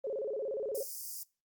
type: tone with vibrato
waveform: sine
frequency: 481.8 Hz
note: B4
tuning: 43 cents flat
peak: -33 dBFS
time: 0.04-0.83 s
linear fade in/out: 5 ms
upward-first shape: square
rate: 17 Hz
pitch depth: 210 cents each way
type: high-pass noise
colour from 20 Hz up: white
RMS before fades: -42 dBFS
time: 0.75-1.23 s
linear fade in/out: 0 ms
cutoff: 4800 Hz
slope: 96 dB/octave
effects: noise-tail reverb RT60 0.3 s tail -23 dB re dry + Opus 24 kbps